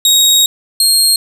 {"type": "tone pair in turn", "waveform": "25% pulse", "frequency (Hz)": [3775, 4237], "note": ["A#7", "C8"], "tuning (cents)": [21, 21], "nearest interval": "major second", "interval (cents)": 200, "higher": "second", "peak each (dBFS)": -3, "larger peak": "neither", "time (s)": [[0.05, 0.46], [0.8, 1.16]], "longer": "first", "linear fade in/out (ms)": 2, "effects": []}